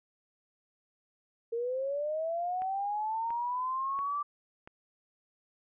sine linear sweep, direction up, 455.4 to 1174.7 Hz, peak -30 dBFS, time 1.52-4.23 s, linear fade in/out 10 ms
click train, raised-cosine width 0.5 ms, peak -32 dBFS, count 4, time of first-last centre 2.62-4.675 s, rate 1.46 Hz
effects none

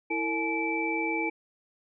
sine tone cluster, 328.7 / 454.2 / 852 / 2323 Hz, E4 / A#4 / G#5 / D7, -5 / -45 / +44 / -20 cents, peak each -31 / -35 / -34 / -30 dBFS, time 0.1-1.3 s, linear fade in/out 10 ms, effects none

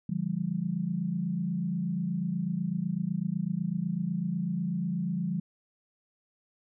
sine chord, D diminished, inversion none, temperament equal with one note detuned, 146.83 / 174.61 / 202.7 Hz, D3 / F3 / Ab3, 0 / 0 / -42 cents, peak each -36 / -30 / -33 dBFS, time 0.09-5.4 s, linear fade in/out 5 ms, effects none

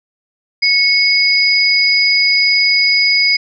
sine tone pair together, 2200 / 4939 Hz, C#7 / D#8, -14 / -14 cents, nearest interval octave + major second, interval 1400 cents, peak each -12 dBFS, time 0.62-3.37 s, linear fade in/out 10 ms, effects none

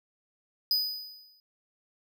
square tone with exponential decay, 4978 Hz, D#8, in tune, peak -22 dBFS, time 0.71-1.4 s, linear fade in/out 1 ms, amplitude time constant 150 ms, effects none

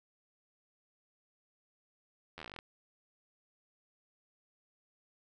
slowing click train, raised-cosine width 0.3 ms, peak -29 dBFS, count 13, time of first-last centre 2.38-2.589 s, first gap 11 ms, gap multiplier 1.08, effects none

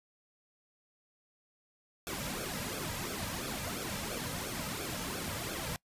pink noise with flanger, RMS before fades -38 dBFS, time 2.07-5.76 s, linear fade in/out 0 ms, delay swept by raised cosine 1 to 2.8 ms, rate 2.9 Hz, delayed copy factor -0.75, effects noise-tail reverb RT60 0.1 s tail -23 dB re dry + resampled to 32000 Hz

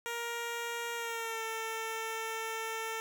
10% pulse tone with pitch glide, 469.6 to 447.4 Hz, A#4 to A4, +13 to +29 cents, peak -27 dBFS, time 0.06-3 s, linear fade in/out 0 ms, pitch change -84 cents, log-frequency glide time 0.95-1.42 s, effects none

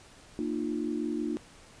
sine chord, Bb suspended fourth, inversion none, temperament equal with one note detuned, 233.1 / 303.3 / 349.2 Hz, Bb3 / Eb4 / F4, 0 / -44 / 0 cents, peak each -34 / -32 / -35 dBFS, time 0.39-1.37 s, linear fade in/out 0 ms, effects pink hiss -54 dBFS RMS until 1.8 s + resampled to 22050 Hz

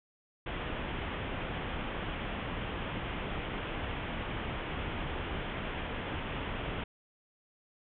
pink low-pass noise, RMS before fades -37 dBFS, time 0.46-6.84 s, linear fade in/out 5 ms, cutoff 3400 Hz, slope 96 dB/octave, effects none

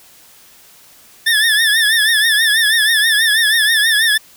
25% pulse tone with vibrato, 1760 Hz, A6, in tune, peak -7 dBFS, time 1.26-4.18 s, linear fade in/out 10 ms, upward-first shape triangle, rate 6.2 Hz, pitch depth 110 cents each way, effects white hiss -45 dBFS RMS until 4.36 s

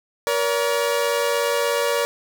sawtooth tone pair together, 473.4 / 570 Hz, A#4 / C#5, +27 / +48 cents, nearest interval minor third, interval 321 cents, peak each -18 dBFS, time 0.27-2.05 s, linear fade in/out 0 ms, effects none

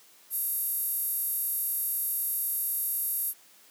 5% pulse tone with high-pass filter, 936 Hz, A#5, 7 cents sharp, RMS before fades -30 dBFS, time 0.3-3.34 s, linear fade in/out 50 ms, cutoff 12000 Hz, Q 4.8, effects white hiss -57 dBFS RMS until 3.7 s + high-pass 200 Hz 12 dB/octave

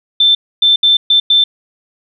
sine tone bursts at uneven times, 3549 Hz, A7, 14 cents sharp, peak -6 dBFS, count 5, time 0.2-0.35 / 0.62-0.76 / 0.83-0.97 / 1.1-1.2 / 1.3-1.44 s, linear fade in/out 5 ms, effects none

